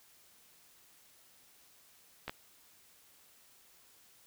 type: clicks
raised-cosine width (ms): 0.3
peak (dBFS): -22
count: 2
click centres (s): 2.28 / 2.295
effects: white hiss -63 dBFS RMS until 4.26 s